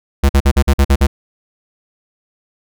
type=tone bursts; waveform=square; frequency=69.3 Hz; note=C#2; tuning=in tune; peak=-8 dBFS; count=8; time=0.23-1.07 s; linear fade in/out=10 ms; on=63 ms; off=48 ms; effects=none